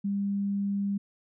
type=tone; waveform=sine; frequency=200 Hz; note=G3; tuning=35 cents sharp; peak=-26 dBFS; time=0.04-0.98 s; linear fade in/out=10 ms; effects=none